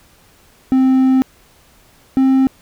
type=tone pair in turn; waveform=triangle; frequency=261.6 / 264.9 Hz; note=C4 / C4; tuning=0 / +22 cents; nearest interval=unison; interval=22 cents; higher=second; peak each=-7 dBFS; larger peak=neither; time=0.72-1.22 / 2.17-2.47 s; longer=first; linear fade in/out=0 ms; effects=pink hiss -50 dBFS RMS until 2.61 s